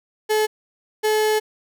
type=tone pair in turn; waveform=35% pulse; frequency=430 / 430 Hz; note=A4 / A4; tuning=-40 / -40 cents; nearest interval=unison; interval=0 cents; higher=neither; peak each=-15 dBFS; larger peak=neither; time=0.29-0.47 / 1.03-1.4 s; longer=second; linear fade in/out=20 ms; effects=none